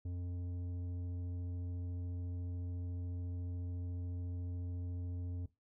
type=tone with tanh clipping; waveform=triangle; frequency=88.6 Hz; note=F2; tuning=25 cents sharp; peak=-40 dBFS; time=0.05-5.46 s; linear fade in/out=5 ms; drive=14 dB; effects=noise-tail reverb RT60 0.2 s tail -17 dB re dry